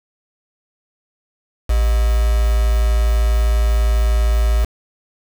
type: tone with quantisation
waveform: sine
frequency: 56.2 Hz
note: A1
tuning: 37 cents sharp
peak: -12 dBFS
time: 1.69-4.65 s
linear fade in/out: 10 ms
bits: 4
effects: none